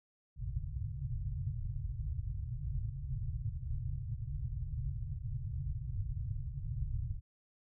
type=low-pass noise; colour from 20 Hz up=white; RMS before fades=-38 dBFS; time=0.36-7.21 s; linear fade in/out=50 ms; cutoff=140 Hz; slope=96 dB/octave; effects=none

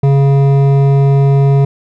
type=tone with hard clipping; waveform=sine; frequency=138.59 Hz; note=C#3; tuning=in tune; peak=-8 dBFS; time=0.03-1.65 s; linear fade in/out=5 ms; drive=11 dB; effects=none

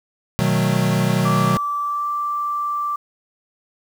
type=chord; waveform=square; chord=B dominant seventh; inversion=none; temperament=equal; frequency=123.47 / 155.56 / 185 / 220 Hz; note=B2 / D#3 / F#3 / A3; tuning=0 / 0 / 0 / 0 cents; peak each=-22 / -22 / -21 / -26 dBFS; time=0.39-1.57 s; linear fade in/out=0 ms
type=tone with pitch glide; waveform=sine; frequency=1163 to 1172.4 Hz; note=D6 to D6; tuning=-17 to -3 cents; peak=-20 dBFS; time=1.25-2.96 s; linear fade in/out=5 ms; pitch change=+14 cents; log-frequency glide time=1.81-2.09 s
effects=8-bit

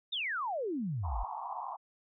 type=exponential sweep; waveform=sine; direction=down; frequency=3804 to 41 Hz; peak=-32 dBFS; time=0.12-1.24 s; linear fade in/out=10 ms
type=band-pass noise; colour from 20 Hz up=white; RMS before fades=-40 dBFS; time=1.03-1.77 s; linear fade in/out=20 ms; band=710 to 1100 Hz; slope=96 dB/octave
effects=none

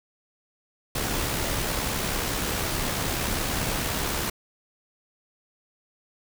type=noise with amplitude modulation; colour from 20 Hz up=pink; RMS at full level=-26 dBFS; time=0.95-4.3 s; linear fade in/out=5 ms; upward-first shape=sine; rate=69.5 Hz; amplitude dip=35%; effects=none

